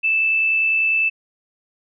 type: tone with amplitude modulation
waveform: sine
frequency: 2637 Hz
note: E7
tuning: in tune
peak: -14 dBFS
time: 0.03-1.1 s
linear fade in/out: 20 ms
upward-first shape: sine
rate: 70 Hz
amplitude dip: 25%
effects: none